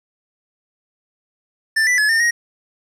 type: tone with pitch steps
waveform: square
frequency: 1775 / 1980 / 1707 / 1813 / 1881 Hz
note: A6 / B6 / G#6 / A#6 / A#6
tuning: +15 / +4 / +47 / -49 / +15 cents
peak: -14 dBFS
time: 1.76-2.31 s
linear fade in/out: 10 ms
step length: 110 ms
effects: low-pass 9000 Hz 12 dB/octave + 9-bit